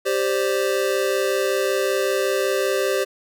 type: chord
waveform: square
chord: G suspended fourth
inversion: none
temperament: just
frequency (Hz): 392 / 522.7 / 588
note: G4 / C5 / D5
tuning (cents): 0 / -2 / +2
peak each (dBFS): -23 / -24 / -27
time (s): 0.05-3.05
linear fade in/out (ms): 20
effects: none

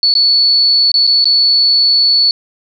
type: tone with dropouts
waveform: sine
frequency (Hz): 4435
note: C#8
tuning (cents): 0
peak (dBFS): -7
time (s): 0.03-2.31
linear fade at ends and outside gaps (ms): 1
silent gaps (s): 0.14-0.152 / 0.917-0.941 / 1.068-1.074 / 1.243-1.255
effects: none

